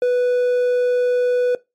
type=tone; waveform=triangle; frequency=493.9 Hz; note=B4; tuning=in tune; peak=-12 dBFS; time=0.02-1.55 s; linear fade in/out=2 ms; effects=noise-tail reverb RT60 0.2 s tail -19 dB re dry + MP3 64 kbps